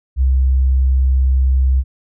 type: tone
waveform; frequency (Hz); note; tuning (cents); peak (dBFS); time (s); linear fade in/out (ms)
sine; 65.41; C2; 0; -10; 0.16-1.84; 50
effects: none